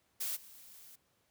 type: noise with level steps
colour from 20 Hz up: blue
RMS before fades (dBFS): -37 / -55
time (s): 0.2-0.96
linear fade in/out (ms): 10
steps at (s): 0.35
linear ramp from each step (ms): 20
effects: pink hiss -74 dBFS RMS until 1.3 s + high-pass 80 Hz 12 dB/octave